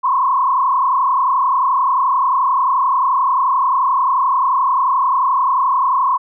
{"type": "tone with frequency modulation", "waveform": "sine", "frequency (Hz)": 1046.5, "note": "C6", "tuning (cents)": 0, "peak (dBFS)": -12, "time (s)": [0.03, 6.18], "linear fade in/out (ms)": 20, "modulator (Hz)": 31.4, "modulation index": 2.1, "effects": []}